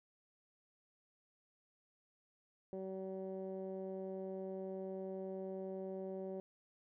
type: tone with low-pass filter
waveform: 15% pulse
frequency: 190.1 Hz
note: F#3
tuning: 47 cents sharp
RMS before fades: -44 dBFS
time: 2.73-6.4 s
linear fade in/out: 0 ms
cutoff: 500 Hz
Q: 2.1
effects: none